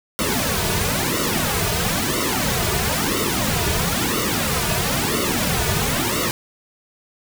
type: noise with flanger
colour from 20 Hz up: pink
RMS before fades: -21 dBFS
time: 0.19-6.31 s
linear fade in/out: 0 ms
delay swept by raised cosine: 1.2 to 3.8 ms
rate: 1 Hz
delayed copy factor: -0.95
effects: none